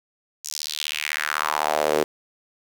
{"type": "tone with high-pass filter sweep", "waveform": "sawtooth", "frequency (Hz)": 76, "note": "D#2", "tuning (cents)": -40, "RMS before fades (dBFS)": -25, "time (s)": [0.44, 2.04], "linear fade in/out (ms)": 10, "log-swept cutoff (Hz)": [6500, 400], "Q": 3.1, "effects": ["7-bit"]}